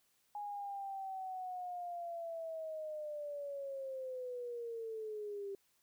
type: linear sweep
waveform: sine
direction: down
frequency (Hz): 830.6 to 392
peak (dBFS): -40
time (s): 0.35-5.55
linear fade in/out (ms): 2
effects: white hiss -75 dBFS RMS until 5.82 s